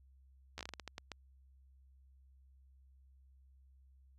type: slowing click train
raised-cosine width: 0.2 ms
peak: -26 dBFS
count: 11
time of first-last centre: 0.58-1.117 s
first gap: 12 ms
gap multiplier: 1.31
effects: added 66 Hz sine -61 dBFS peak until 4.18 s